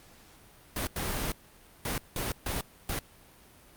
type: noise bursts at uneven times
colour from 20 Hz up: pink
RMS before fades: -32 dBFS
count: 6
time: 0.76-0.87 / 0.96-1.32 / 1.85-1.98 / 2.16-2.32 / 2.46-2.61 / 2.89-2.99 s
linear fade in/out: 2 ms
effects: pink hiss -56 dBFS RMS until 3.76 s + Opus 48 kbps